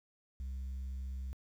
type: tone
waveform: sine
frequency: 65.41 Hz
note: C2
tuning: in tune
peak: -35 dBFS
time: 0.4-1.33 s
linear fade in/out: 0 ms
effects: tanh soft clip ceiling -37 dBFS + 11-bit